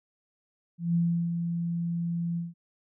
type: tone with ADSR envelope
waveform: sine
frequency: 170 Hz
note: F3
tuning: 46 cents flat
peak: -21 dBFS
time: 0.78-2.54 s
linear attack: 170 ms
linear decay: 350 ms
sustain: -6 dB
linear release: 170 ms
effects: none